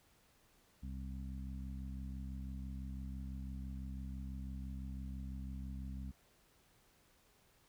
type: harmonic tone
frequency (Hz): 66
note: C2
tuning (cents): +16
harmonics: 1 / 2 / 3 / 4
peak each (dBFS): -43 / -51 / -49 / -55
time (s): 0.82-6.12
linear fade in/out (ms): 20
effects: pink hiss -70 dBFS RMS until 7.68 s